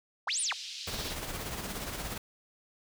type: linear two-way sweep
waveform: sine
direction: up then down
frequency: 523.3 to 9810 to 523.3 Hz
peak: -29 dBFS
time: 0.27-0.53 s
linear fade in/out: 5 ms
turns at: 0.41 s
type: band-pass noise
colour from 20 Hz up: white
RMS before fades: -42 dBFS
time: 0.27-1.16 s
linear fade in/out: 50 ms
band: 2900 to 5100 Hz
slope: 24 dB/octave
type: noise with tremolo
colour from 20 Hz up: pink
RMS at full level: -36 dBFS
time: 0.87-2.18 s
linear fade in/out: 5 ms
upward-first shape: sine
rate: 17 Hz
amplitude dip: 45%
effects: none